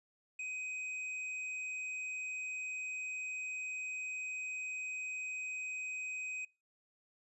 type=tone with hard clipping; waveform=triangle; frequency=2513 Hz; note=D#7; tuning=17 cents sharp; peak=-40 dBFS; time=0.39-6.45 s; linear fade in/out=5 ms; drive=9 dB; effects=noise-tail reverb RT60 0.3 s tail -26 dB re dry + resampled to 24000 Hz

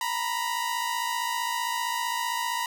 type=tone pair together; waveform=sawtooth; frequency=932.4 / 987.8 Hz; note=A#5 / B5; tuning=0 / 0 cents; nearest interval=minor second; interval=100 cents; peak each=-26 dBFS; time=0.01-2.66 s; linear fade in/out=2 ms; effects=none

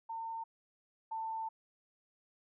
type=tone pair in turn; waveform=sine; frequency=906 / 892 Hz; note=A#5 / A5; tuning=-50 / +23 cents; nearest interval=unison; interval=27 cents; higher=first; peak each=-38 / -36 dBFS; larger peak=second; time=0.09-0.44 / 1.11-1.49 s; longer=second; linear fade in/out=10 ms; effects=none

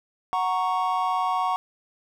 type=chord; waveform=triangle; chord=F# major; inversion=none; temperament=equal; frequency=740 / 932.3 / 1108.7 Hz; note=F#5 / A#5 / C#6; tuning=0 / 0 / 0 cents; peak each=-24 / -26 / -24 dBFS; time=0.33-1.56 s; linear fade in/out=0 ms; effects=none

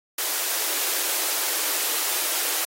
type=high-pass noise; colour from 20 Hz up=white; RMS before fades=-25 dBFS; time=0.18-2.65 s; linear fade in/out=5 ms; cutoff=300 Hz; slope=96 dB/octave; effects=AAC 48 kbps

